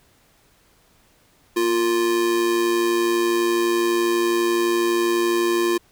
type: tone with amplitude modulation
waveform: square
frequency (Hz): 349.2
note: F4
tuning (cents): 0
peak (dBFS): -16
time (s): 1.56-5.78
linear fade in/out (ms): 10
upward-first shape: sine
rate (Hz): 112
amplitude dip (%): 50
effects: pink hiss -58 dBFS RMS until 5.91 s